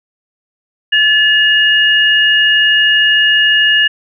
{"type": "tone pair together", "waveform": "sine", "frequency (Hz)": [1726.7, 2859], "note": ["A6", "F7"], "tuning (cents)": [-33, 40], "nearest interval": "major sixth", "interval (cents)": 873, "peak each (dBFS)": -10, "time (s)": [0.92, 3.88], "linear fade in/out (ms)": 10, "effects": []}